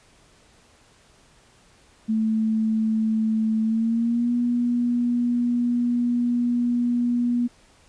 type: tone with pitch glide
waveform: sine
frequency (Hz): 220 to 241.3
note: A3 to B3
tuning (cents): 0 to -40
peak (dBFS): -19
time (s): 2.08-7.48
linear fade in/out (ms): 20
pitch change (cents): +160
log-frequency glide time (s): 3.62-4.32
effects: pink hiss -56 dBFS RMS until 7.88 s + resampled to 22050 Hz